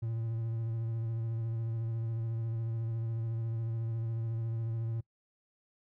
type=tone with vibrato; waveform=triangle; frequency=113.9 Hz; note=A#2; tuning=40 cents flat; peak=-30 dBFS; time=0.02-5.01 s; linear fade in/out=10 ms; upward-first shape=sine; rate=14 Hz; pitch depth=26 cents each way; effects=noise-tail reverb RT60 0.1 s tail -24 dB re dry